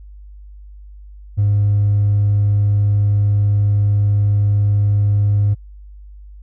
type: tone with hard clipping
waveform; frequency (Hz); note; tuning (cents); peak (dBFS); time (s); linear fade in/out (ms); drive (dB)
sine; 102.3; G#2; -26; -12; 1.37-5.55; 20; 1
effects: added 50 Hz sine -35 dBFS peak until 6.42 s